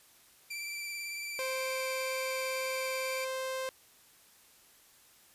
sawtooth tone with vibrato, 2342 Hz, D7, 5 cents flat, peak -34 dBFS, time 0.5-3.25 s, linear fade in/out 10 ms, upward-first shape triangle, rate 18 Hz, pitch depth 29 cents each way
sawtooth tone, 523.3 Hz, C5, in tune, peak -30 dBFS, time 1.39-3.69 s, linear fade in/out 0 ms
effects white hiss -61 dBFS RMS until 5.34 s + resampled to 32000 Hz

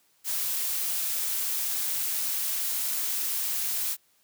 blue noise, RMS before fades -29 dBFS, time 0.24-3.97 s, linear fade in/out 50 ms, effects white hiss -66 dBFS RMS until 4.23 s + high-pass 80 Hz 12 dB/octave

